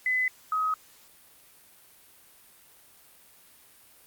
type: tone pair in turn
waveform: sine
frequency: 2015 / 1266.4 Hz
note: B6 / D#6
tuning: +34 / +30 cents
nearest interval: minor sixth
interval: 804 cents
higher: first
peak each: -23 / -24 dBFS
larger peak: first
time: 0.06-0.28 / 0.52-0.74 s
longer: neither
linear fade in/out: 2 ms
effects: white hiss -56 dBFS RMS until 4.06 s + Opus 48 kbps